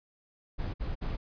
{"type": "noise bursts", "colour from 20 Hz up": "brown", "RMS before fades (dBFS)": -33, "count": 3, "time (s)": [0.58, 1.17], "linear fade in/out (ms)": 20, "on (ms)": 160, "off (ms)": 55, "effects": ["resampled to 11025 Hz"]}